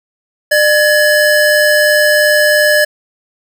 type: tone pair together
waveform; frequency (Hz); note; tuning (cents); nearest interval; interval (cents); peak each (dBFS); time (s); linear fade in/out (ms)
square; 600 / 1697.1; D5 / G#6; +37 / +37; octave + tritone; 1800; -11; 0.51-2.85; 10
effects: none